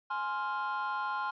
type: chord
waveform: triangle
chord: F minor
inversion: first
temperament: just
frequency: 838.1 / 1047.7 / 1396.9 Hz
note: Ab5 / C6 / F6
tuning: +16 / +2 / 0 cents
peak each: -34 / -32 / -34 dBFS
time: 0.1-1.31 s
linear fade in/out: 10 ms
effects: tanh soft clip ceiling -25 dBFS + resampled to 11025 Hz